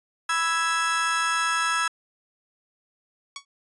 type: chord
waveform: 35% pulse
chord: E major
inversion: second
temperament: equal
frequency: 987.8 / 1318.5 / 1661.2 Hz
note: B5 / E6 / G#6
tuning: 0 / 0 / 0 cents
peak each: -29 / -23 / -25 dBFS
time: 0.29-1.88 s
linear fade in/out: 5 ms
type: tone with exponential decay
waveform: 10% pulse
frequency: 1120 Hz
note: C#6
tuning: 18 cents sharp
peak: -22 dBFS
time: 3.36-3.45 s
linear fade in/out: 2 ms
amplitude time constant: 19 ms
effects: resampled to 24000 Hz